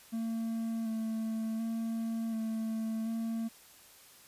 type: tone with vibrato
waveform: triangle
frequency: 224.4 Hz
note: A3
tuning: 34 cents sharp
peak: -30 dBFS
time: 0.12-3.49 s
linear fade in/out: 20 ms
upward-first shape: square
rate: 0.68 Hz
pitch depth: 17 cents each way
effects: white hiss -57 dBFS RMS until 4.27 s + resampled to 32000 Hz